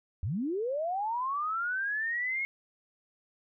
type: linear sweep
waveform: sine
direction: up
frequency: 73.42 to 2181 Hz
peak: -29 dBFS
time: 0.23-2.45 s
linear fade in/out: 0 ms
effects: none